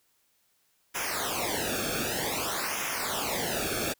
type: noise with flanger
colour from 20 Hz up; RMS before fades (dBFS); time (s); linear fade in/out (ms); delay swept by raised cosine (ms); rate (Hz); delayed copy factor
pink; -31; 0.94-3.94; 20; 0.23 to 1.02; 0.53; -0.95
effects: white hiss -70 dBFS RMS until 3.99 s